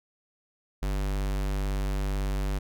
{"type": "tone", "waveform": "square", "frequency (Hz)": 49, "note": "G1", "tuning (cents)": 0, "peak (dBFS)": -27, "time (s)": [0.82, 2.59], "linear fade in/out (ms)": 10, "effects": []}